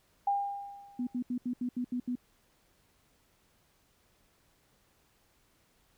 sine tone with exponential decay, 803 Hz, G5, 41 cents sharp, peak -24 dBFS, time 0.27-1.19 s, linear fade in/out 5 ms, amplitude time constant 200 ms
sine tone bursts, 246.9 Hz, B3, in tune, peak -30 dBFS, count 8, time 0.99-2.155 s, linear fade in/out 5 ms, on 80 ms, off 75 ms
effects pink hiss -69 dBFS RMS until 5.97 s

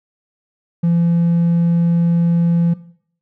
triangle tone, 170 Hz, F3, 46 cents flat, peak -9 dBFS, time 0.83-2.74 s, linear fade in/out 10 ms, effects noise-tail reverb RT60 0.6 s tail -19 dB re dry + tanh soft clip ceiling -6 dBFS

